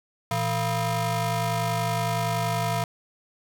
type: ring-modulated tone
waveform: 25% pulse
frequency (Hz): 284.9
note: C#4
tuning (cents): +48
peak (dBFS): -17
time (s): 0.31-2.84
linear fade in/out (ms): 2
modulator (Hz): 402
effects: none